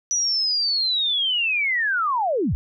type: linear sweep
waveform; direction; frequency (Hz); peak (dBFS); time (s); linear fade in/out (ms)
sine; down; 5920 to 46.25; -19; 0.11-2.55; 0
effects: none